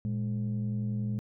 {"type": "tone pair together", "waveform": "sine", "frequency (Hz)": [116, 207], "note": ["A#2", "G#3"], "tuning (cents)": [-8, -5], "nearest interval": "minor seventh", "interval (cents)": 1003, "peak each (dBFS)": [-29, -31], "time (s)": [0.05, 1.19], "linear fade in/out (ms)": 0, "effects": ["tanh soft clip ceiling -25 dBFS"]}